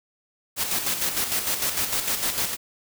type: noise with tremolo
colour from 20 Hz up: white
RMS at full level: -24 dBFS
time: 0.56-2.57 s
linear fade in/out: 50 ms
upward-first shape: square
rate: 6.6 Hz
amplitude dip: 50%
effects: none